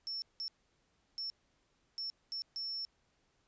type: tone bursts at uneven times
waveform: sine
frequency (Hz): 5400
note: E8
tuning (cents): +41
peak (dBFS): -37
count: 6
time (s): 0.07-0.22 / 0.4-0.48 / 1.18-1.3 / 1.98-2.1 / 2.32-2.42 / 2.56-2.85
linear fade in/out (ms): 0
effects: pink hiss -75 dBFS RMS until 3.47 s + resampled to 16000 Hz